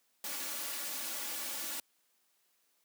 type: noise with comb filter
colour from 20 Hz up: white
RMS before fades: -39 dBFS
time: 0.24-1.8 s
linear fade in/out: 2 ms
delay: 3.5 ms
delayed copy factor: +0.7
effects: white hiss -74 dBFS RMS until 2.84 s + high-pass 200 Hz 12 dB/octave